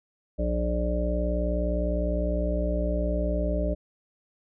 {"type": "harmonic tone", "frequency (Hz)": 59.7, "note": "A#1", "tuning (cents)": 42, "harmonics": [1, 3, 5, 7, 9, 10], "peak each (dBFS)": [-26, -32, -34, -38, -37, -30], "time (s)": [0.38, 3.75], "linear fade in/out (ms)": 20, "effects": []}